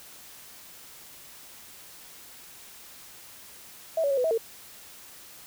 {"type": "tone with pitch steps", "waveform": "sine", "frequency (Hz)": [650, 565, 549, 500, 646, 453.5], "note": ["E5", "C#5", "C#5", "B4", "E5", "A#4"], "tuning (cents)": [-24, 33, -17, 21, -35, -48], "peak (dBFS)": -22, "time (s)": [3.97, 4.378], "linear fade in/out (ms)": 5, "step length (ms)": 68, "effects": ["white hiss -48 dBFS RMS until 5.46 s"]}